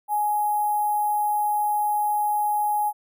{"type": "tone with sample-and-hold", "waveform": "sine", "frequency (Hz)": 836, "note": "G#5", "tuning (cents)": 11, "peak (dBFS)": -20, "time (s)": [0.08, 2.93], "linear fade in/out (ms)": 50, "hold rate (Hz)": 11025, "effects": []}